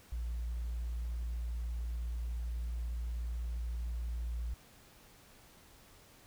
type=tone; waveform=sine; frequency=58.27 Hz; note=A#1; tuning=in tune; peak=-33 dBFS; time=0.12-4.54 s; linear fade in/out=5 ms; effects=tanh soft clip ceiling -32 dBFS + pink hiss -60 dBFS RMS until 6.26 s